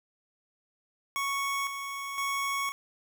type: tone with tremolo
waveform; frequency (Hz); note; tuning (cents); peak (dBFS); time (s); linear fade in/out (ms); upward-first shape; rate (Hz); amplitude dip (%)
25% pulse; 1108.7; C#6; 0; -25; 1.16-2.72; 0; square; 0.98; 50
effects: 10-bit